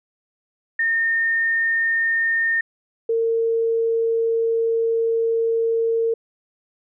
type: tone pair in turn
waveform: sine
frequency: 1825 / 456.2 Hz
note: A#6 / A#4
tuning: -37 / -37 cents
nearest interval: 2 octaves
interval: 2400 cents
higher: first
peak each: -17 dBFS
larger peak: neither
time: 0.79-2.61 / 3.09-6.14 s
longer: second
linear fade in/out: 5 ms
effects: none